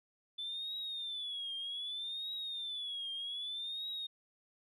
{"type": "tone with vibrato", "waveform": "sine", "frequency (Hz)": 3500, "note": "A7", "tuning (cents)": -10, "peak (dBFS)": -37, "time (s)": [0.38, 4.07], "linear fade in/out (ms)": 10, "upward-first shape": "triangle", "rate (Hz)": 0.64, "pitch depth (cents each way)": 160, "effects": ["tanh soft clip ceiling -34 dBFS"]}